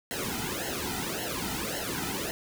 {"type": "noise with flanger", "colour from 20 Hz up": "pink", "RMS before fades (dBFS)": -33, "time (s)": [0.11, 2.31], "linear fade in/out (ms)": 0, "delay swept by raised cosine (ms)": [0.83, 1.83], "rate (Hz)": 1.8, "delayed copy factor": -1, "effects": []}